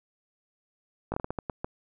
slowing click train, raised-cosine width 1 ms, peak -17 dBFS, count 9, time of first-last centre 1.12-1.645 s, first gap 19 ms, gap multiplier 1.34, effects none

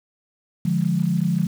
sine chord, D diminished, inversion none, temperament equal, 146.83 / 174.61 / 207.7 Hz, D3 / F3 / Ab3, 0 / 0 / 0 cents, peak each -24 / -20 / -25 dBFS, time 0.65-1.47 s, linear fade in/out 5 ms, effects 7-bit

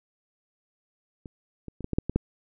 clicks, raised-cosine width 3 ms, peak -27 / -25 / -25 / -18 / -15 / -9 / -15 / -9 dBFS, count 8, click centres 1.258 / 1.683 / 1.807 / 1.844 / 1.933 / 1.985 / 2.096 / 2.16 s, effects none

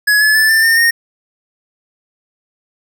square tone with pitch steps, 1686 / 1717.5 / 1749.5 / 1782.1 / 1815.4 / 1849.2 Hz, G#6 / A6 / A6 / A6 / A#6 / A#6, +26 / -42 / -10 / +22 / -46 / -14 cents, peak -9 dBFS, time 0.07-0.91 s, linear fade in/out 10 ms, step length 140 ms, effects none

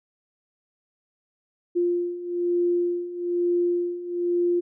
sine beating tone pair, 349.2 / 350.3 Hz, F4 / F4, 0 / +5 cents, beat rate 1.1 Hz, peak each -27 / -23 dBFS, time 1.75-4.61 s, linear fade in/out 20 ms, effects none

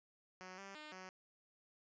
5% pulse tone with pitch steps, 185.1 / 196.3 / 304.1 / 186.3 Hz, F#3 / G3 / D#4 / F#3, +1 / +3 / -40 / +12 cents, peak -39 dBFS, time 0.41-1.09 s, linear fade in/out 0 ms, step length 170 ms, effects resampled to 16000 Hz

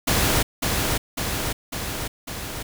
pink noise with echo, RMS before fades -20 dBFS, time 0.07-0.43 s, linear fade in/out 10 ms, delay 550 ms, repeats 4, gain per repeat -3 dB, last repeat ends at 2.63 s, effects none

